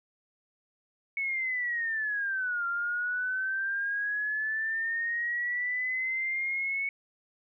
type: linear two-way sweep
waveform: sine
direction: down then up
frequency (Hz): 2217 to 1382 to 2217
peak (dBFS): -28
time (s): 1.17-6.89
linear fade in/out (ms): 2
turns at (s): 2.66
effects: none